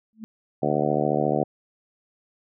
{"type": "tone with exponential growth", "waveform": "sine", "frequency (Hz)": 220, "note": "A3", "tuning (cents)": 0, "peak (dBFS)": -30, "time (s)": [0.13, 0.24], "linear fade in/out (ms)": 0, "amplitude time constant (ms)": 23}
{"type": "harmonic tone", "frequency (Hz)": 74.2, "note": "D2", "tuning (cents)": 18, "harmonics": [2, 3, 4, 5, 6, 7, 8, 9, 10], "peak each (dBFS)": [-29, -29, -29, -29, -29, -29, -29, -29, -29], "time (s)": [0.62, 1.44], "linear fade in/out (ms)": 10}
{"effects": []}